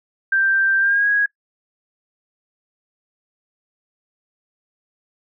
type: tone with pitch glide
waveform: sine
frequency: 1573 to 1653.1 Hz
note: G6 to G#6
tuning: +6 to -8 cents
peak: -14 dBFS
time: 0.32-1.26 s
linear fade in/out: 5 ms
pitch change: +86 cents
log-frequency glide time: 0.79-1.07 s
effects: noise-tail reverb RT60 0.1 s tail -22 dB re dry